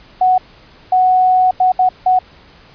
sine tone bursts at uneven times, 740 Hz, F#5, in tune, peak -8 dBFS, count 5, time 0.21-0.38 / 0.92-1.51 / 1.6-1.72 / 1.79-1.89 / 2.06-2.19 s, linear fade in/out 5 ms, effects pink hiss -44 dBFS RMS until 2.74 s + resampled to 11025 Hz

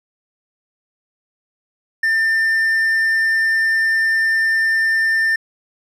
triangle tone, 1795 Hz, A6, 34 cents sharp, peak -12 dBFS, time 2.03-5.36 s, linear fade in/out 5 ms, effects resampled to 32000 Hz

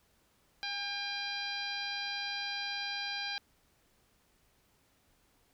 harmonic tone with a mistuned harmonic, 801 Hz, G5, 37 cents sharp, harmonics 1 / 2 / 3 / 4 / 5 / 6 / 7, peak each -44 / -41 / -42 / -44 / -41 / -42 / -54 dBFS, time 0.63-3.38 s, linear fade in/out 0 ms, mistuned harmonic 1, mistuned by +27 cents, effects pink hiss -70 dBFS RMS until 5.53 s

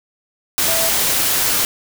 sine tone in noise, 659.3 Hz, E5, in tune, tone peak -23 dBFS, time 0.68-0.89 s, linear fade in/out 0 ms, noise white, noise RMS -17 dBFS, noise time 0.58-1.65 s, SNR -9 dB, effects none

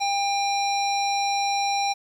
square tone with low-pass filter, 800 Hz, G5, 35 cents sharp, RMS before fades -24 dBFS, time 0-1.94 s, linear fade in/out 20 ms, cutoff 5200 Hz, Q 3.2, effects 9-bit

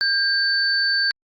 sine tone pair together, 1600 / 4525 Hz, G6 / C#8, +35 / +35 cents, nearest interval octave + tritone, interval 1800 cents, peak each -20 / -20 dBFS, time 0.01-1.11 s, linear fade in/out 0 ms, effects Opus 48 kbps

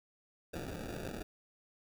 white noise with sample-and-hold, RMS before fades -42 dBFS, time 0.53-1.23 s, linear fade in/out 10 ms, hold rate 1050 Hz, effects none

